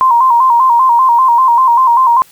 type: tone with vibrato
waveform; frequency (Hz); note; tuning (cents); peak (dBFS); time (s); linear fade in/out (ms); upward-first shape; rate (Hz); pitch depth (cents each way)
sine; 990; B5; +4; -5; 0.01-2.22; 0; square; 5.1; 89
effects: white hiss -44 dBFS RMS until 2.31 s